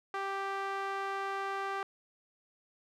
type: tone with band-pass filter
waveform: sawtooth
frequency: 392 Hz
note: G4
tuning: in tune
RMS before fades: -36 dBFS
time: 0.14-1.83 s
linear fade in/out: 2 ms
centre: 1200 Hz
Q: 1.4
effects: none